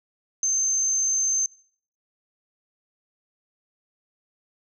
sine tone, 6272 Hz, G8, in tune, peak -20 dBFS, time 0.43-1.46 s, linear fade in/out 2 ms, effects noise-tail reverb RT60 0.6 s tail -24 dB re dry

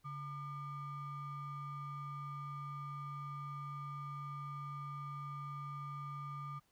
triangle ring-modulated tone, 531 Hz, C5, 25 cents sharp, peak -37 dBFS, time 0.04-6.6 s, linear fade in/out 20 ms, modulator 673 Hz, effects pink hiss -75 dBFS RMS until 6.71 s

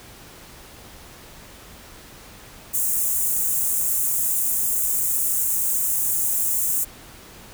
white high-pass noise, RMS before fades -22 dBFS, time 2.73-6.85 s, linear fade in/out 20 ms, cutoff 6900 Hz, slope 48 dB/octave, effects pink hiss -44 dBFS RMS until 7.53 s

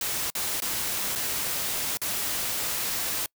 white noise with dropouts, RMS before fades -29 dBFS, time 0.01-3.26 s, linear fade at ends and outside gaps 2 ms, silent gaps 0.302-0.351 / 0.603-0.62 / 1.153-1.157 / 1.972-2.016 s, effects noise-tail reverb RT60 0.1 s tail -26 dB re dry

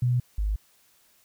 sine tone pair in turn, 123.47 / 51.66 Hz, B2 / G#1, 0 / -8 cents, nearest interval octave + minor third, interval 1508 cents, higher first, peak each -20 / -23 dBFS, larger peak first, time 0.02-0.2 / 0.38-0.56 s, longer neither, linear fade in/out 5 ms, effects white hiss -62 dBFS RMS until 1.24 s

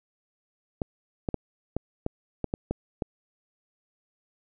clicks, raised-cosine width 2 ms, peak -14 dBFS, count 9, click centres 0.818 / 1.288 / 1.343 / 1.766 / 2.064 / 2.443 / 2.539 / 2.71 / 3.022 s, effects none

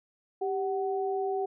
sine tone pair together, 392 / 749 Hz, G4 / F#5, 0 / +21 cents, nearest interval major seventh, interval 1121 cents, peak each -29 / -32 dBFS, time 0.41-1.46 s, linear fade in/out 10 ms, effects none

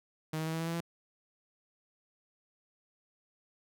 sawtooth tone with pitch steps, 156.9 / 158.81 / 160.75 / 162.71 / 164.7 / 166.71 / 168.75 Hz, D#3 / D#3 / E3 / E3 / E3 / E3 / E3, +15 / +36 / -43 / -22 / -1 / +20 / +41 cents, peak -29 dBFS, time 0.33-0.806 s, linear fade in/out 5 ms, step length 68 ms, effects none

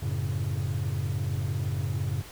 triangle chord, F# minor, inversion none, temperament equal, 92.5 / 110 / 138.59 Hz, F#2 / A2 / C#3, 0 / 0 / 0 cents, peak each -28 dBFS, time 0.02-2.22 s, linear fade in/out 10 ms, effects tanh soft clip ceiling -21 dBFS + pink hiss -46 dBFS RMS until 2.31 s

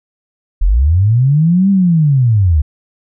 sine linear two-way sweep, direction up then down, 35.8 to 200 to 69.7 Hz, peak -7 dBFS, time 0.61-2.62 s, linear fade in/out 10 ms, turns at 1.7 s, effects none

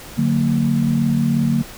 sine chord, D augmented, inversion none, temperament just, 146.83 / 183.54 / 229.4 Hz, D3 / F#3 / A#3, 0 / -14 / -28 cents, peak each -19 / -22 / -17 dBFS, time 0.17-1.63 s, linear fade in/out 20 ms, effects pink hiss -37 dBFS RMS until 1.77 s

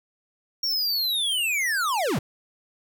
square linear sweep, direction down, 5590 to 92.3 Hz, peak -23 dBFS, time 0.63-2.19 s, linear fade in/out 5 ms, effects none

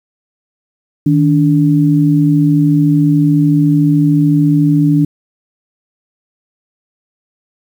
sine tone pair together, 155.56 / 289.3 Hz, D#3 / D4, 0 / -26 cents, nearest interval major seventh, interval 1074 cents, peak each -10 dBFS, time 1.06-5.05 s, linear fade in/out 5 ms, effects 7-bit

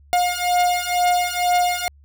45% pulse beating tone pair, 712 / 714.1 Hz, F5 / F5, +33 / +38 cents, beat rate 2.1 Hz, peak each -20 dBFS, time 0.13-1.88 s, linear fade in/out 0 ms, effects added 71 Hz sine -47 dBFS peak until 2.04 s

